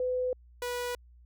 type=tone pair in turn; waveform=sine / sawtooth; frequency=504 / 488.8 Hz; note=B4 / B4; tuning=+35 / -18 cents; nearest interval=minor second; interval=53 cents; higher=first; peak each=-27 / -28 dBFS; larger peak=first; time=0-0.33 / 0.62-0.95 s; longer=neither; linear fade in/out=2 ms; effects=added 60 Hz sine -53 dBFS peak until 1.25 s